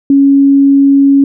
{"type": "tone", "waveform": "sine", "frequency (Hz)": 277.2, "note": "C#4", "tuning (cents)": 0, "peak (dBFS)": -3, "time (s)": [0.1, 1.24], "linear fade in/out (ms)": 2, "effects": []}